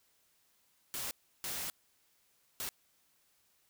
white noise bursts at uneven times, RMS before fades -39 dBFS, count 3, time 0.94-1.11 / 1.44-1.7 / 2.6-2.69 s, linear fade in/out 0 ms, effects white hiss -72 dBFS RMS until 3.69 s

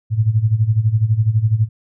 sine tone with tremolo, 110 Hz, A2, in tune, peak -9 dBFS, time 0.1-1.69 s, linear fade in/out 50 ms, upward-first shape sine, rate 12 Hz, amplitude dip 80%, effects none

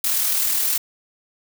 blue noise with amplitude modulation, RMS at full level -19 dBFS, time 0.04-0.78 s, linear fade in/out 5 ms, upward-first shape sine, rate 39.4 Hz, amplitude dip 35%, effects none

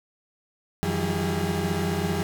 35% pulse tone cluster, 89.5 / 159.3 / 174 / 192.1 / 407.7 Hz, F2 / D#3 / F3 / G3 / G#4, +43 / +41 / -6 / -35 / -32 cents, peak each -29 dBFS, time 0.83-2.23 s, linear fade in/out 0 ms, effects none

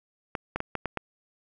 clicks, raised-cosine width 0.5 ms, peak -14 dBFS, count 6, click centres 0.352 / 0.56 / 0.604 / 0.753 / 0.857 / 0.973 s, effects none

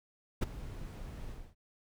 brown noise with ADSR envelope, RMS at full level -24 dBFS, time 0.41-1.55 s, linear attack 18 ms, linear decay 15 ms, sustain -19 dB, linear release 260 ms, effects none

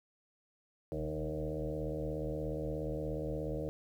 sine tone with frequency modulation, 310 Hz, D#4, 6 cents flat, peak -34 dBFS, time 0.92-3.69 s, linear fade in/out 0 ms, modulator 76.9 Hz, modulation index 3.6, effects 11-bit

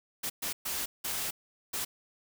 white noise bursts at uneven times, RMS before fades -34 dBFS, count 5, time 0.23-0.3 / 0.42-0.53 / 0.65-0.86 / 1.04-1.31 / 1.73-1.85 s, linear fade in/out 10 ms, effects none

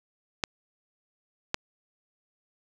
clicks, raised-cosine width 0.2 ms, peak -8 dBFS, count 2, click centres 0.438 / 1.544 s, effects none

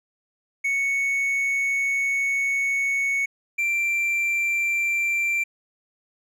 triangle tone pair in turn, 2217 / 2356 Hz, C#7 / D7, 0 / +5 cents, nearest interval minor second, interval 105 cents, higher second, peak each -19 dBFS, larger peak neither, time 0.64-3.26 / 3.58-5.44 s, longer first, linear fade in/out 10 ms, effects none

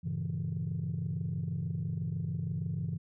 sine chord, G diminished seventh, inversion none, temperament equal, 98 / 116.54 / 138.59 / 164.81 Hz, G2 / Bb2 / Db3 / Fb3, 0 / 0 / 0 / 0 cents, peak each -37 / -40 / -36 / -34 dBFS, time 0.03-2.98 s, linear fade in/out 20 ms, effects tanh soft clip ceiling -26 dBFS

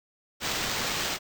blue noise with sample-and-hold, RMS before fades -30 dBFS, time 0.4-1.19 s, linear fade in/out 50 ms, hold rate 11025 Hz, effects none

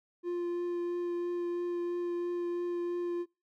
triangle tone with vibrato, 349.2 Hz, F4, in tune, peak -29 dBFS, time 0.23-3.26 s, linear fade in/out 50 ms, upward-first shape triangle, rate 3 Hz, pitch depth 11 cents each way, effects noise-tail reverb RT60 0.3 s tail -25 dB re dry

